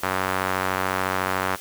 sawtooth tone with band-pass filter, 93.9 Hz, F#2, 26 cents sharp, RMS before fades -25 dBFS, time 0.03-1.56 s, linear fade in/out 5 ms, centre 1300 Hz, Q 1.3, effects white hiss -40 dBFS RMS until 1.6 s

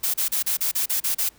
blue noise bursts, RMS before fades -23 dBFS, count 9, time 0.03-1.292 s, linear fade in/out 10 ms, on 110 ms, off 34 ms, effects pink hiss -55 dBFS RMS until 1.38 s

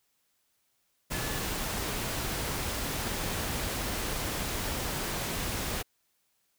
sine tone in noise, 1725 Hz, A6, 35 cents flat, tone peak -42 dBFS, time 1.12-1.4 s, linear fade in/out 20 ms, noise pink, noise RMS -33 dBFS, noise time 1.1-5.83 s, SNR -12 dB, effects white hiss -74 dBFS RMS until 6.58 s

